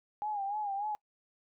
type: tone with vibrato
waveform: sine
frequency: 818 Hz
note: G#5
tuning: 26 cents flat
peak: -32 dBFS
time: 0.22-0.95 s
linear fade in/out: 0 ms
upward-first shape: sine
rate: 3.4 Hz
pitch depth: 77 cents each way
effects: noise-tail reverb RT60 0.1 s tail -25 dB re dry